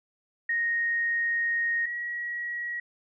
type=tone pair in turn; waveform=sine; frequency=1864.7 / 1911.6 Hz; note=A#6 / A#6; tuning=0 / +43 cents; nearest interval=unison; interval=43 cents; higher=second; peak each=-24 / -30 dBFS; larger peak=first; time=0.49-1.86 / 1.86-2.8 s; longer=first; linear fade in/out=5 ms; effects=none